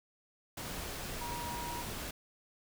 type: tone in noise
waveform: sine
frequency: 955 Hz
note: A#5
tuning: 42 cents sharp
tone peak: -40 dBFS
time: 1.21-1.82 s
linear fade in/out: 5 ms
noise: pink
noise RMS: -41 dBFS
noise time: 0.57-2.11 s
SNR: -2 dB
effects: none